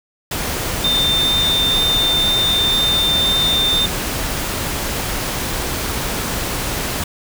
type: tone in noise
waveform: sine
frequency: 3601 Hz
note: A7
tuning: 39 cents sharp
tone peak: -14 dBFS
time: 0.84-3.86 s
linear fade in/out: 5 ms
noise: pink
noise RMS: -22 dBFS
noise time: 0.31-7.04 s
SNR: +5 dB
effects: none